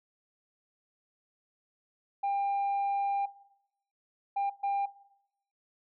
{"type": "tone bursts at uneven times", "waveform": "sine", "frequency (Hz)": 798, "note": "G5", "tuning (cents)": 31, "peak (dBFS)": -25, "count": 3, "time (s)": [[2.23, 3.26], [4.36, 4.5], [4.63, 4.86]], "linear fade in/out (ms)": 10, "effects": ["noise-tail reverb RT60 0.8 s tail -19 dB re dry", "tanh soft clip ceiling -26 dBFS"]}